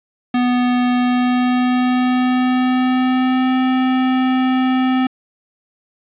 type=tone with pitch glide; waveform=square; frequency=247.1 to 257.7 Hz; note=B3 to C4; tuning=+1 to -26 cents; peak=-14 dBFS; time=0.34-5.07 s; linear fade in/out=5 ms; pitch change=+73 cents; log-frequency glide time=0.97-3.55 s; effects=resampled to 8000 Hz + 7-bit